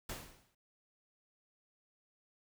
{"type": "noise with exponential decay", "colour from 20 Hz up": "pink", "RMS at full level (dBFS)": -40, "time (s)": [0.09, 0.55], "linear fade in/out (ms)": 5, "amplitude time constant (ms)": 100, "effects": []}